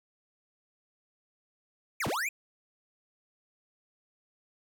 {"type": "linear two-way sweep", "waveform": "square", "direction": "down then up", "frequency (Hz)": [2533, 66.5, 2533], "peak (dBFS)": -30, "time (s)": [2, 2.29], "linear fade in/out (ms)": 5, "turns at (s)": 2.07, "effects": []}